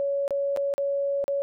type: tone with dropouts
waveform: sine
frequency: 560 Hz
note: C#5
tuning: 18 cents sharp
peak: -23 dBFS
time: 0-1.42 s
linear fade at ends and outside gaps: 0 ms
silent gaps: 0.279-0.307 / 0.563-0.572 / 0.739-0.78 / 1.241-1.28 s
effects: none